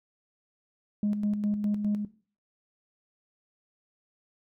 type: tone with tremolo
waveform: sine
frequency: 207.7 Hz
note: G#3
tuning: in tune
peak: -22 dBFS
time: 1.03-2.05 s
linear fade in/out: 2 ms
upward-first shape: square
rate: 4.9 Hz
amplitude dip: 50%
effects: noise-tail reverb RT60 0.4 s tail -17 dB re dry + tanh soft clip ceiling -21 dBFS